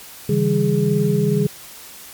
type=tone cluster; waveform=sine; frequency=139.5 / 161.7 / 198.6 / 415.3 Hz; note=C#3 / E3 / G3 / G#4; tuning=+11 / -33 / +23 / 0 cents; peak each=-20 dBFS; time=0.29-1.47 s; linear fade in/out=5 ms; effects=white hiss -39 dBFS RMS until 2.13 s + MP3 96 kbps